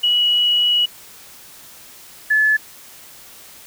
sine tone pair in turn, 2924 / 1725.1 Hz, F#7 / A6, -21 / -35 cents, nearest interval major sixth, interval 914 cents, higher first, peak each -13 / -12 dBFS, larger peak second, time 0.03-0.86 / 2.3-2.57 s, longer first, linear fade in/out 10 ms, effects white hiss -42 dBFS RMS until 3.66 s

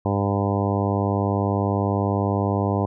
harmonic tone, 100 Hz, G2, 35 cents sharp, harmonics 1 / 2 / 3 / 4 / 5 / 6 / 7 / 8 / 9 / 10, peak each -23 / -26 / -28 / -29 / -30 / -31 / -31 / -32 / -33 / -33 dBFS, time 0.05-2.86 s, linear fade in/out 5 ms, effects none

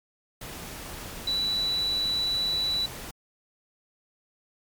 sine tone in noise, 3951 Hz, B7, in tune, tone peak -24 dBFS, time 1.27-2.86 s, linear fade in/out 5 ms, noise pink, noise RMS -39 dBFS, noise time 0.41-3.11 s, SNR +12 dB, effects MP3 96 kbps

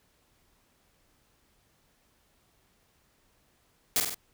white noise with echo, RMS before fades -25 dBFS, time 3.96-4 s, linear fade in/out 0 ms, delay 48 ms, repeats 3, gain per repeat -4 dB, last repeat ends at 4.144 s, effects pink hiss -68 dBFS RMS until 4.33 s

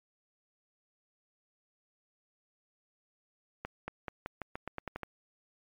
accelerating click train, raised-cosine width 0.5 ms, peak -22 dBFS, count 11, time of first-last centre 3.65-5.033 s, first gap 230 ms, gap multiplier 0.88, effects MP3 96 kbps

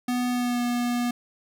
square tone with pitch glide, 246.9 to 242.1 Hz, B3 to B3, 0 to -34 cents, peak -24 dBFS, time 0.08-1.11 s, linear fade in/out 5 ms, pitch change -34 cents, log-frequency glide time 0.3-0.62 s, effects none

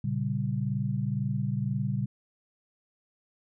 sine chord, G diminished, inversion first, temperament equal, 116.54 / 138.59 / 196 Hz, Bb2 / Db3 / G3, 0 / 0 / 0 cents, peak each -31 / -30 / -32 dBFS, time 0.04-2.06 s, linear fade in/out 5 ms, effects none

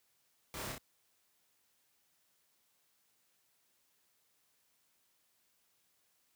pink noise with echo, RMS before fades -44 dBFS, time 0.54-0.72 s, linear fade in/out 0 ms, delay 30 ms, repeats 2, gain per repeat -2 dB, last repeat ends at 0.78 s, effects white hiss -75 dBFS RMS until 6.35 s + high-pass 60 Hz 12 dB/octave

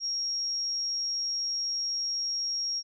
sine tone, 5588 Hz, F8, in tune, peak -28 dBFS, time 0-2.83 s, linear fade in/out 50 ms, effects none

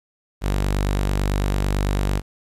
sawtooth tone, 49 Hz, G1, in tune, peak -15 dBFS, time 0.41-2.22 s, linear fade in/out 50 ms, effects resampled to 32000 Hz + 9-bit

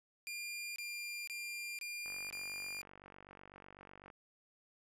sawtooth tone bursts, 2400 Hz, D7, 37 cents sharp, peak -38 dBFS, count 5, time 0.27-2.816 s, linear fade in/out 0 ms, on 490 ms, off 24 ms
click train, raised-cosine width 0.5 ms, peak -39 dBFS, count 99, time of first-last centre 2.06-4.102 s, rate 48 Hz
effects resampled to 32000 Hz

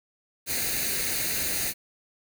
white noise with comb filter, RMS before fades -28 dBFS, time 0.46-1.74 s, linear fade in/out 50 ms, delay 0.46 ms, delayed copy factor +0.65, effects none

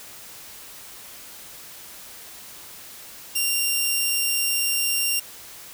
10% pulse tone, 2778 Hz, F7, 10 cents flat, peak -12 dBFS, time 3.35-5.2 s, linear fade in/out 10 ms, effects white hiss -42 dBFS RMS until 5.73 s

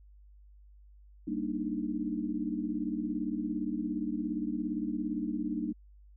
sine chord, Eb major seventh, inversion first, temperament equal, 196 / 233.1 / 293.7 / 311.1 Hz, G3 / Bb3 / D4 / Eb4, 0 / 0 / 0 / 0 cents, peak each -38 / -36 / -36 / -36 dBFS, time 1.27-5.73 s, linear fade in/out 10 ms, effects added 50 Hz sine -53 dBFS peak until 6.16 s

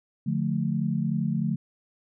sine chord, D minor, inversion none, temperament equal with one note detuned, 146.83 / 176.95 / 220 Hz, D3 / F3 / A3, 0 / +23 / 0 cents, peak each -28 dBFS, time 0.26-1.56 s, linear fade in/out 10 ms, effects none

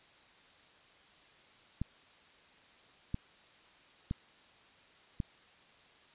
clicks, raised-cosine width 5 ms, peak -21 dBFS, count 4, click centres 1.816 / 3.144 / 4.111 / 5.202 s, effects white hiss -61 dBFS RMS until 6.14 s + resampled to 8000 Hz

